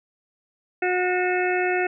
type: harmonic tone with a mistuned harmonic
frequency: 363 Hz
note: F#4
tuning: 33 cents flat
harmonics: 1 / 2 / 4 / 5 / 6 / 7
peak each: -23 / -26 / -29 / -30 / -31 / -31 dBFS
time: 0.82-1.87 s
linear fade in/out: 5 ms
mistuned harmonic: 7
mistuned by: +42 cents
effects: none